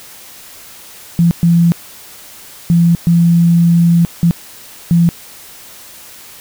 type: tone bursts at uneven times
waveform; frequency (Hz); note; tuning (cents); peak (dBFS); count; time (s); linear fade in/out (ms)
sine; 170; F3; -46; -6; 6; 1.19-1.31 / 1.43-1.72 / 2.7-2.95 / 3.07-4.05 / 4.23-4.31 / 4.91-5.09; 0
effects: white hiss -36 dBFS RMS until 6.4 s